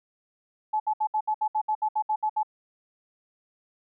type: tone bursts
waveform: sine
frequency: 859 Hz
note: A5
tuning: 42 cents flat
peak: -22 dBFS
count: 13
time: 0.73-2.432 s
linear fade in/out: 10 ms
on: 70 ms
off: 66 ms
effects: none